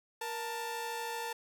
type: tone pair together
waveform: sawtooth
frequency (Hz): 470 / 887.2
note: A#4 / A5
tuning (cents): +14 / +14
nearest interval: major seventh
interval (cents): 1100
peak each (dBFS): -37 / -34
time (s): 0.21-1.33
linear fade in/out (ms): 5
effects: none